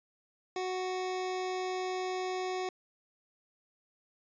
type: tone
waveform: 25% pulse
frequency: 370 Hz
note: F#4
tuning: in tune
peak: -29 dBFS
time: 0.56-2.69 s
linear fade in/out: 2 ms
effects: resampled to 16000 Hz